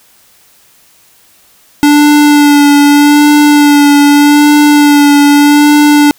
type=tone with vibrato; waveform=square; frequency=291.4 Hz; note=D4; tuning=13 cents flat; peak=-3 dBFS; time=1.83-6.11 s; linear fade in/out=0 ms; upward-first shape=sine; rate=0.82 Hz; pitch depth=22 cents each way; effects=white hiss -45 dBFS RMS until 6.18 s